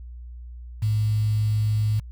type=tone with quantisation; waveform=sine; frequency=107.3 Hz; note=A2; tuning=43 cents flat; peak=-19 dBFS; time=0.82-2 s; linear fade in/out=10 ms; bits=7; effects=added 60 Hz sine -36 dBFS peak until 2.11 s